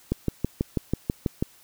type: click train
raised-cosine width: 3 ms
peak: -10 dBFS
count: 9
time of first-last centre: 0.12-1.425 s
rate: 6.13 Hz
effects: white hiss -55 dBFS RMS until 1.63 s